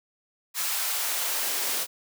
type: noise with high-pass filter sweep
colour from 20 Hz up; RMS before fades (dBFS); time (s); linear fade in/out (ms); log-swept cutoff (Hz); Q
white; -28; 0.54-1.87; 50; 1000 to 330; 0.88
effects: none